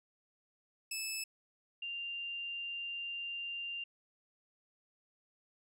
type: tone pair in turn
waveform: 15% pulse / sine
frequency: 2614 / 2788 Hz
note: E7 / F7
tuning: -15 / -4 cents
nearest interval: minor second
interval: 111 cents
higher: second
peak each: -30 / -38 dBFS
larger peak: first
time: 0.91-1.24 / 1.82-3.84 s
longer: second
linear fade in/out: 5 ms
effects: none